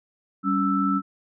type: tone cluster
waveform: sine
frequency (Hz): 195.2 / 280.2 / 1321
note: G3 / C#4 / E6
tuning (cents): -7 / +19 / +3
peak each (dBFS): -24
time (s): 0.43-1.02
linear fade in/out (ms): 50
effects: none